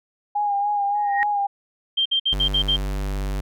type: tone with vibrato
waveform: sine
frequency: 816 Hz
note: G#5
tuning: 31 cents flat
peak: -19 dBFS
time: 0.35-1.47 s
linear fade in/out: 10 ms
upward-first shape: sine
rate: 3.5 Hz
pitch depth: 34 cents each way
type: tone with exponential growth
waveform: sine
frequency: 1875 Hz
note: A#6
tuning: 10 cents sharp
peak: -16 dBFS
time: 0.95-1.23 s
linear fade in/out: 0 ms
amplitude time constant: 59 ms
type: tone bursts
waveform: sine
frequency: 3163 Hz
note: G7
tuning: 15 cents sharp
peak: -17 dBFS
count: 6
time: 1.97-2.766 s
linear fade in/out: 10 ms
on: 86 ms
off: 56 ms
type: tone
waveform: square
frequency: 49 Hz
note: G1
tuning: in tune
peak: -24 dBFS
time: 2.32-3.41 s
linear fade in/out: 10 ms
effects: none